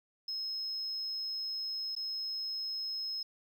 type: tone with dropouts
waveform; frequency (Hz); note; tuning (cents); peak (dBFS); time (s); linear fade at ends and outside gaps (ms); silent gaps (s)
sine; 5160; E8; -38; -33; 0.28-3.23; 5; 1.952-1.964
effects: tanh soft clip ceiling -32 dBFS + 11-bit